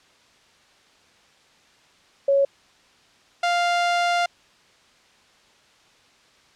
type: tone pair in turn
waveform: sine / sawtooth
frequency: 554.4 / 698.5 Hz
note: C#5 / F5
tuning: 0 / 0 cents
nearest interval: major third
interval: 400 cents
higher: second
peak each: -15 dBFS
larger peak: neither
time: 2.28-2.45 / 3.43-4.26 s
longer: second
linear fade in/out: 5 ms
effects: white hiss -56 dBFS RMS until 6.55 s + low-pass 5000 Hz 12 dB/octave